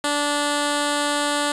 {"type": "tone with notch filter", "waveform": "5% pulse", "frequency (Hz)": 291.4, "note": "D4", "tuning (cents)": -13, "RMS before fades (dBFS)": -22, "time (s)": [0.04, 1.52], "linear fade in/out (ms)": 2, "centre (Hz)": 2300, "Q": 1.5, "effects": ["resampled to 22050 Hz", "7-bit"]}